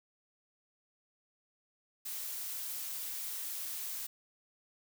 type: noise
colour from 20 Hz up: blue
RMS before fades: -40 dBFS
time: 2.05-4.07 s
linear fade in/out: 10 ms
effects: none